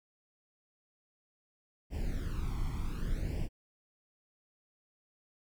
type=noise with flanger; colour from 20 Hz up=brown; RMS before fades=-34 dBFS; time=1.9-3.49 s; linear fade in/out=50 ms; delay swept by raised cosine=0.38 to 0.93 ms; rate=0.66 Hz; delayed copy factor=+0.85; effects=none